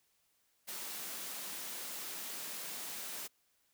white high-pass noise, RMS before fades -43 dBFS, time 0.67-3.28 s, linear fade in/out 20 ms, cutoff 160 Hz, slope 48 dB/octave, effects white hiss -75 dBFS RMS until 3.73 s

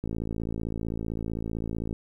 click train, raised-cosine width 3 ms, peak -19 dBFS, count 106, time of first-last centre 0.04-1.928 s, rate 55.6 Hz, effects 10-bit

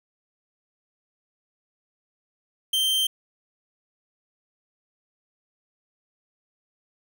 45% pulse tone, 3136 Hz, G7, in tune, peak -20 dBFS, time 2.73-3.07 s, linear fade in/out 5 ms, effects none

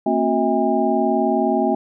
sine tone cluster, 227.4 / 267.1 / 366.4 / 644 / 809 Hz, A#3 / C4 / F#4 / E5 / G#5, -43 / +36 / -17 / -41 / -46 cents, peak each -22 dBFS, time 0.06-1.75 s, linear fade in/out 5 ms, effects none

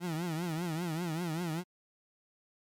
30% pulse tone with vibrato, 166.9 Hz, E3, 22 cents sharp, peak -30 dBFS, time 0-1.64 s, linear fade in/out 50 ms, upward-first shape triangle, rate 5.1 Hz, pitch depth 160 cents each way, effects MP3 96 kbps

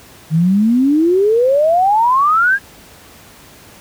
sine exponential sweep, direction up, 152.8 to 1661.2 Hz, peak -9 dBFS, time 0.3-2.59 s, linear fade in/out 50 ms, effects pink hiss -41 dBFS RMS until 3.8 s + high-pass 60 Hz 12 dB/octave

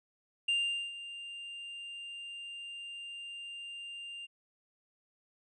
triangle tone with ADSR envelope, 2794 Hz, F7, in tune, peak -25 dBFS, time 0.48-4.27 s, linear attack 7 ms, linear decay 430 ms, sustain -15 dB, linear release 24 ms, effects resampled to 22050 Hz

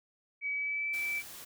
sine tone with pitch glide, 2276 to 2321 Hz, C#7 to D7, +45 to -21 cents, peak -31 dBFS, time 0.41-1.23 s, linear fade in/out 50 ms, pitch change +34 cents, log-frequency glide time 0.52-0.92 s
white noise, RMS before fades -47 dBFS, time 0.93-1.45 s, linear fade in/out 10 ms
effects none

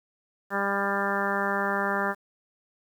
harmonic tone with a mistuned harmonic, 199.1 Hz, G3, 27 cents sharp, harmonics 1 / 2 / 3 / 4 / 5 / 6 / 7 / 8 / 9, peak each -33 / -33 / -33 / -33 / -33 / -33 / -33 / -33 / -33 dBFS, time 0.5-2.15 s, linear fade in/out 50 ms, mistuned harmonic 9, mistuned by -18 cents, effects 9-bit

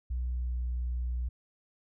sine tone with pitch glide, 61.7 to 60.96 Hz, B1 to B1, -1 to -22 cents, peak -28 dBFS, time 0.1-1.29 s, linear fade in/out 10 ms, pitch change -21 cents, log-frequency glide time 0.28-0.59 s, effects tanh soft clip ceiling -27 dBFS

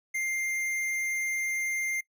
sine tone with tanh clipping, 2103 Hz, C7, 8 cents sharp, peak -30 dBFS, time 0.14-2.01 s, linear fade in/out 10 ms, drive 17 dB, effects noise-tail reverb RT60 0.1 s tail -21 dB re dry

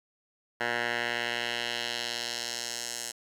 10% pulse tone with band-pass filter sweep, 119.2 Hz, A#2, 39 cents sharp, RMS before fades -33 dBFS, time 0.6-3.12 s, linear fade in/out 10 ms, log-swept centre 1600 to 7600 Hz, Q 1.4, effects 9-bit

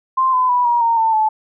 sine tone with pitch steps, 1046.5 / 1014.4 / 983.2 / 953 / 923.7 / 895.4 / 867.9 Hz, C6 / B5 / B5 / A#5 / A#5 / A5 / A5, 0 / +46 / -8 / +38 / -16 / +30 / -24 cents, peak -12 dBFS, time 0.17-1.29 s, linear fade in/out 10 ms, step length 160 ms, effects none

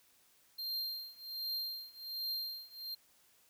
square tone with tremolo, 4186 Hz, C8, in tune, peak -35 dBFS, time 0.58-2.95 s, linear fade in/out 10 ms, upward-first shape triangle, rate 1.3 Hz, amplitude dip 95%, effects white hiss -68 dBFS RMS until 3.49 s

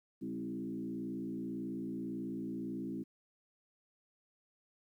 sine tone with frequency modulation, 261.6 Hz, C4, in tune, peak -37 dBFS, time 0.21-3.04 s, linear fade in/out 20 ms, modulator 58.2 Hz, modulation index 1.4, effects 12-bit

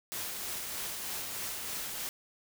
white noise with tremolo, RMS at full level -37 dBFS, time 0.12-2.09 s, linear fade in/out 0 ms, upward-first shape sine, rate 3.2 Hz, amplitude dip 25%, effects none

